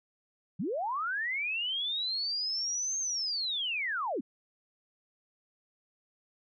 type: linear two-way sweep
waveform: sine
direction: up then down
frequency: 139.9 to 6450 to 198.2 Hz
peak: -30 dBFS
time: 0.59-4.21 s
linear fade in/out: 10 ms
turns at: 2.99 s
effects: none